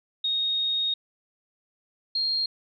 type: tone pair in turn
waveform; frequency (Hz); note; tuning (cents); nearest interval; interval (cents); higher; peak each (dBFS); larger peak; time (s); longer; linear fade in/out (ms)
sine; 3729 / 4225; A#7 / C8; 0 / +16; major second; 216; second; -23; neither; 0.24-0.94 / 2.15-2.46; first; 5
effects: none